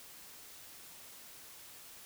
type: silence
effects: white hiss -53 dBFS RMS until 2.05 s